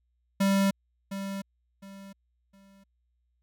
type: tone with echo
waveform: square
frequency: 196 Hz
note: G3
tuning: in tune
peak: -22 dBFS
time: 0.4-0.71 s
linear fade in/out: 10 ms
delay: 710 ms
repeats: 3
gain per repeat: -11 dB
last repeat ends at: 2.84 s
effects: added 60 Hz sine -70 dBFS peak until 3.42 s